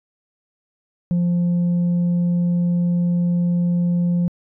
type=tone; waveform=sine; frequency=174.61 Hz; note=F3; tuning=in tune; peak=-13 dBFS; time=1.11-4.28 s; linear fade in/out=0 ms; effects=tanh soft clip ceiling -15 dBFS